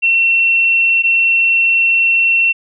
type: tone pair in turn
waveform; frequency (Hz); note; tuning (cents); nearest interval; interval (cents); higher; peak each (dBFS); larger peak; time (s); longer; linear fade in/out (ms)
sine; 2712 / 2712; E7 / E7; +49 / +49; unison; 0; neither; -9; neither; 0.02-1.03 / 1.03-2.53; second; 20
effects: none